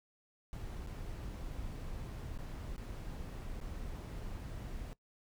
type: noise with dropouts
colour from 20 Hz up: brown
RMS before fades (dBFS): -43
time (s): 0.53-4.93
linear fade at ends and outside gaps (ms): 0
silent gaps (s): 0.864-0.873 / 2.376-2.388 / 2.763-2.78 / 3.602-3.612
effects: noise-tail reverb RT60 0.1 s tail -20 dB re dry